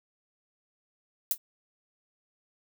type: noise with exponential decay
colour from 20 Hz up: violet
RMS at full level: -21 dBFS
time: 1.31-1.38 s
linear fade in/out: 2 ms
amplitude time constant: 15 ms
effects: none